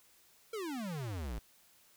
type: exponential sweep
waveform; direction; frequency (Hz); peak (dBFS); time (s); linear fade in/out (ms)
square; down; 466.2 to 50.7; -38; 0.53-1.39; 5
effects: white hiss -65 dBFS RMS until 1.96 s